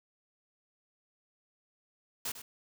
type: noise with echo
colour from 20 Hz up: white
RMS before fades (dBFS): -36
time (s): 2.25-2.32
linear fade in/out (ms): 5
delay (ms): 100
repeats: 1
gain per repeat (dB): -11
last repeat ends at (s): 2.42
effects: none